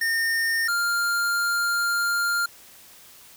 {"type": "tone pair in turn", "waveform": "square", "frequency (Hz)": [1825, 1399.4], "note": ["A#6", "F6"], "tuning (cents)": [-37, 3], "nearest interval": "perfect fourth", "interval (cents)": 460, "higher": "first", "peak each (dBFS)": -22, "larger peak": "neither", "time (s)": [[0.01, 0.68], [0.68, 2.46]], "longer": "second", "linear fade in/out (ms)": 5, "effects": ["white hiss -49 dBFS RMS until 3.36 s"]}